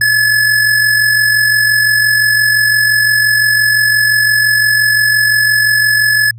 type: tone with amplitude modulation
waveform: square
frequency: 1713 Hz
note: A6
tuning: 47 cents flat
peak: -7 dBFS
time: 0.01-6.31 s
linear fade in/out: 5 ms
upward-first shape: sine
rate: 45.8 Hz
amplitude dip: 45%
effects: added 114 Hz sine -29 dBFS peak until 6.38 s